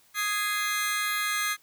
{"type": "chord", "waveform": "sawtooth", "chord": "Ab major", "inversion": "second", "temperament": "just", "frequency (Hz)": [1245.9, 1661.2, 2077], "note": ["Eb6", "Ab6", "C7"], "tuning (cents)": [2, 0, -13], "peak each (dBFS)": -27, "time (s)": [0.14, 1.57], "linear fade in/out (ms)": 50, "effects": ["white hiss -61 dBFS RMS until 1.62 s"]}